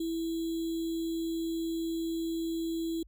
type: tone with sample-and-hold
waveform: sine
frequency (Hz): 329.6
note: E4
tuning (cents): 0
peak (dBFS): -30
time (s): 0-3.03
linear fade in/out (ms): 5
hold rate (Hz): 3675
effects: added 50 Hz sine -53 dBFS peak until 3.07 s